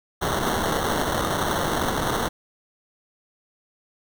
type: noise with sample-and-hold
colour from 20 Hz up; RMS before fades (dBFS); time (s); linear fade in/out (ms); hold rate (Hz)
violet; -24; 0.21-2.29; 20; 2450
effects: none